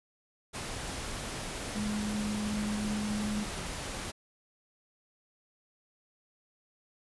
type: tone in noise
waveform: sine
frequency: 210 Hz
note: G#3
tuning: 19 cents sharp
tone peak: -31 dBFS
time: 1.75-3.45 s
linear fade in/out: 20 ms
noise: pink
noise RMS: -38 dBFS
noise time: 0.53-4.12 s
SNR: +4 dB
effects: resampled to 24000 Hz